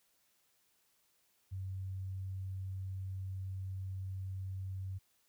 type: tone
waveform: sine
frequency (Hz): 95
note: F#2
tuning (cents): +46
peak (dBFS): -38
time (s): 1.51-4.99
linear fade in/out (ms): 20
effects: white hiss -74 dBFS RMS until 5.28 s